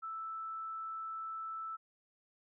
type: tone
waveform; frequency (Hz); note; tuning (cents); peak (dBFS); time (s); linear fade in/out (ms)
sine; 1318.5; E6; 0; -39; 0.02-1.77; 20
effects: none